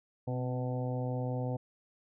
harmonic tone with a mistuned harmonic, 125.7 Hz, B2, 31 cents sharp, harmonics 1 / 2 / 3 / 4 / 5 / 6 / 7, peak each -33 / -39 / -48 / -39 / -45 / -45 / -49 dBFS, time 0.27-1.57 s, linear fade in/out 10 ms, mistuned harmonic 2, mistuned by +34 cents, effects none

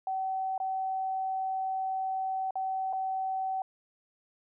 sine tone with dropouts, 762 Hz, G5, 49 cents flat, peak -29 dBFS, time 0.07-3.62 s, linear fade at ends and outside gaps 2 ms, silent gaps 0.579-0.601 / 2.508-2.555 / 2.928-2.932 s, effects none

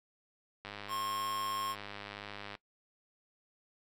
click train, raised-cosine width 0.3 ms, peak -27 dBFS, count 195, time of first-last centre 0.65-2.552 s, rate 102 Hz
square tone, 1076 Hz, C6, 48 cents sharp, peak -35 dBFS, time 0.88-1.76 s, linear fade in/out 50 ms
effects noise-tail reverb RT60 0.1 s tail -20 dB re dry

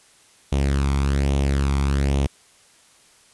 sawtooth tone with flanger, 69.3 Hz, C#2, in tune, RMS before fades -20 dBFS, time 0.52-2.27 s, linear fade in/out 5 ms, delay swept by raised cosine 0.31 to 0.89 ms, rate 1.2 Hz, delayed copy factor +0.6, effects white hiss -54 dBFS RMS until 3.33 s + resampled to 24000 Hz

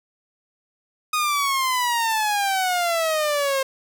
sawtooth exponential sweep, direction down, 1249 to 530 Hz, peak -16 dBFS, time 1.13-3.63 s, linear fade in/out 5 ms, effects none

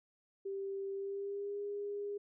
sine tone with pitch glide, 392 to 407.5 Hz, G4 to G#4, 0 to -33 cents, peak -37 dBFS, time 0.45-2.18 s, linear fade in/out 10 ms, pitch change +67 cents, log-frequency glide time 0.93-1.61 s, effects none

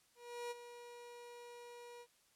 30% pulse tone with ADSR envelope, 480 Hz, B4, 49 cents flat, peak -38 dBFS, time 0.15-2.07 s, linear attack 360 ms, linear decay 24 ms, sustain -11 dB, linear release 61 ms, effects white hiss -72 dBFS RMS until 2.35 s + low-pass 11000 Hz 12 dB/octave

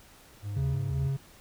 triangle tone with vibrato, 89 Hz, F2, 33 cents sharp, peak -30 dBFS, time 0.42-1.11 s, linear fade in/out 50 ms, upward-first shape square, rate 3.1 Hz, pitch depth 240 cents each way
triangle tone with tremolo, 136.2 Hz, C#3, 30 cents flat, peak -24 dBFS, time 0.56-1.17 s, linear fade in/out 10 ms, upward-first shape sine, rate 2.5 Hz, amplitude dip 45%
effects pink hiss -55 dBFS RMS until 1.4 s

